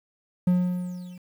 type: tone with level ramp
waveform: triangle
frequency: 179.7 Hz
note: F3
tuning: 50 cents sharp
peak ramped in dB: -14 to -38 dBFS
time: 0.47-1.18 s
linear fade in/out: 5 ms
effects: 9-bit